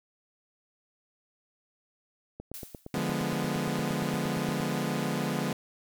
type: click train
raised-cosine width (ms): 2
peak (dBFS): -26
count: 20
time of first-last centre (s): 2.4-4.604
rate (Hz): 8.62
type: noise with exponential decay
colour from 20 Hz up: blue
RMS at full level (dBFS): -39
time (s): 2.54-3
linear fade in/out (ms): 0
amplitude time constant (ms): 100
type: chord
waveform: sawtooth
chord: D diminished seventh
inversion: none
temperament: equal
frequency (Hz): 146.83 / 174.61 / 207.7 / 246.9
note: D3 / F3 / Ab3 / Cb4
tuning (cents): 0 / 0 / 0 / 0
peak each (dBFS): -30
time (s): 2.94-5.53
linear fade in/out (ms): 2
effects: none